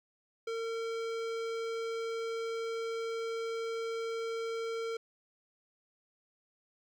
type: tone with hard clipping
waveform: sine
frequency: 455.5 Hz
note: A#4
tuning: 40 cents flat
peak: -36 dBFS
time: 0.47-4.97 s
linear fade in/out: 5 ms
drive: 18 dB
effects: none

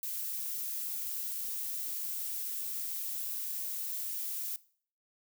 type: noise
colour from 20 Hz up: violet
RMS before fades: -37 dBFS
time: 0.03-4.56 s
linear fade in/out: 0 ms
effects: noise-tail reverb RT60 0.5 s tail -20 dB re dry

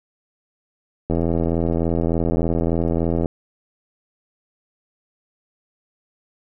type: click train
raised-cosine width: 2 ms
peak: -8 dBFS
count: 181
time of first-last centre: 1.1-3.258 s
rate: 83.4 Hz
effects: none

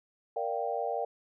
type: chord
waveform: sine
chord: G minor seventh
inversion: first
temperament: equal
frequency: 466.2 / 587.3 / 698.5 / 784 Hz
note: Bb4 / D5 / F5 / G5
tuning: 0 / 0 / 0 / 0 cents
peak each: -35 / -36 / -35 / -35 dBFS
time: 0.36-1.05 s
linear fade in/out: 5 ms
effects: none

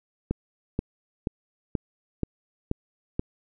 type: click train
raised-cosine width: 3 ms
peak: -12 dBFS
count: 7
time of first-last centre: 0.31-3.195 s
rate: 2.08 Hz
effects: none

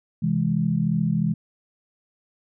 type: chord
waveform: sine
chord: C augmented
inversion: none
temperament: equal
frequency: 130.81 / 164.81 / 207.7 Hz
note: C3 / E3 / G#3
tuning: 0 / 0 / 0 cents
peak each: -27 / -22 / -24 dBFS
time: 0.22-1.34 s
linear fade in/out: 10 ms
effects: none

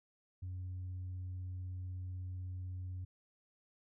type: tone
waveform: sine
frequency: 91.6 Hz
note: F#2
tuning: 17 cents flat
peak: -38 dBFS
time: 0.42-3.05 s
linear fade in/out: 10 ms
effects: tanh soft clip ceiling -38 dBFS

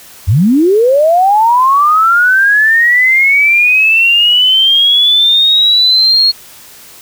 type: linear sweep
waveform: sine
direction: up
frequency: 77.78 to 4325 Hz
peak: -5 dBFS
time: 0.27-6.32 s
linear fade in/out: 20 ms
effects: white hiss -36 dBFS RMS until 7.01 s

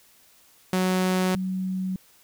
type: tone pair in turn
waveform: sawtooth / sine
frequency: 185 / 187.15 Hz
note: F#3 / F#3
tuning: 0 / +20 cents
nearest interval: unison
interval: 20 cents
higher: second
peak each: -17 / -25 dBFS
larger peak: first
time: 0.73-1.35 / 1.35-1.96 s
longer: first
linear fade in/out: 2 ms
effects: white hiss -57 dBFS RMS until 2.23 s

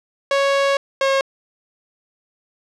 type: tone pair in turn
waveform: sawtooth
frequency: 554.4 / 542.1 Hz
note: C#5 / C#5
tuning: 0 / -39 cents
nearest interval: unison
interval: 39 cents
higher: first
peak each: -11 dBFS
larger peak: neither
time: 0.31-0.77 / 1.01-1.21 s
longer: first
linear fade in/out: 2 ms
effects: low-pass 5000 Hz 12 dB/octave

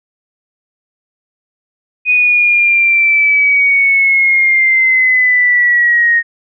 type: linear sweep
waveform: sine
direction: down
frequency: 2489 to 1858 Hz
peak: -7 dBFS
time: 2.05-6.23 s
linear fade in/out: 50 ms
effects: none

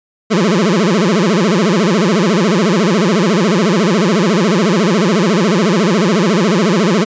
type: tone with vibrato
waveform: 25% pulse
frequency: 193.3 Hz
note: G3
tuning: 24 cents flat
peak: -6 dBFS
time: 0.3-7.05 s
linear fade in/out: 20 ms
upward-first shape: sine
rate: 14 Hz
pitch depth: 270 cents each way
effects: resampled to 16000 Hz

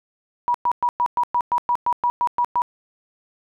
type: tone bursts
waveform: sine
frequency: 967 Hz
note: B5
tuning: 37 cents flat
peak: -16 dBFS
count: 13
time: 0.48-2.619 s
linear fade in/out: 0 ms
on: 63 ms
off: 110 ms
effects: none

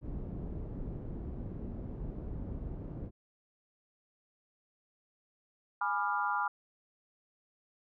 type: low-pass noise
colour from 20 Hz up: pink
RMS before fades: -40 dBFS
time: 0.01-3.11 s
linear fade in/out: 50 ms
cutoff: 320 Hz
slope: 12 dB/octave
type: clicks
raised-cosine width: 2 ms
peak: -34 dBFS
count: 3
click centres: 0.874 / 1.724 / 1.795 s
type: chord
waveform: sine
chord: G# diminished seventh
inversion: none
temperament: equal with one note detuned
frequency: 830.6 / 987.8 / 1194.5 / 1396.9 Hz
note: G#5 / B5 / D6 / F6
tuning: 0 / 0 / +29 / 0 cents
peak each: -35 dBFS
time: 5.81-6.48 s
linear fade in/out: 5 ms
effects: none

